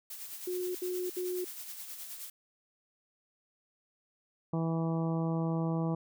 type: noise with tremolo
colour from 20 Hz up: blue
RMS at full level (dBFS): -42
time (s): 0.1-2.3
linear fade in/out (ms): 5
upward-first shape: sine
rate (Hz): 9.5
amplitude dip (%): 45
type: tone bursts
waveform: sine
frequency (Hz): 362.3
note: F#4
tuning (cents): -36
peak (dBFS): -32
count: 3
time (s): 0.47-1.446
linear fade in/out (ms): 5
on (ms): 280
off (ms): 68
type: harmonic tone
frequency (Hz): 163.8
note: E3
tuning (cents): -11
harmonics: 1 / 2 / 3 / 4 / 5 / 6 / 7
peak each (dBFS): -30 / -36 / -40 / -42 / -44 / -46 / -47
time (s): 4.53-5.95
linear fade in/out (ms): 5
effects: none